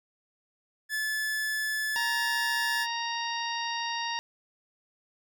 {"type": "tone", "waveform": "45% pulse", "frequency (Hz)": 1730, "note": "A6", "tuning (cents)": -30, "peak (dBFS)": -28, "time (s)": [0.89, 2.87], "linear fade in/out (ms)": 50}
{"type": "harmonic tone", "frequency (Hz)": 932.3, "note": "A#5", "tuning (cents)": 0, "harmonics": [1, 2, 3, 4, 5, 6], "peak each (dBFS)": [-33, -36, -38, -39, -40, -41], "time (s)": [1.96, 4.19], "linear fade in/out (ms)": 0}
{"effects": []}